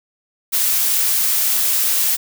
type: noise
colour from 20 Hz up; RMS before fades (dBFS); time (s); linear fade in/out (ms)
blue; -17; 0.52-2.17; 20
effects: none